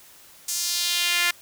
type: tone with high-pass filter sweep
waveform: sawtooth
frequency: 349.2 Hz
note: F4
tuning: in tune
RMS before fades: -24 dBFS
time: 0.48-1.31 s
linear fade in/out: 5 ms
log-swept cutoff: 6900 to 1900 Hz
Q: 1.7
effects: white hiss -50 dBFS RMS until 1.41 s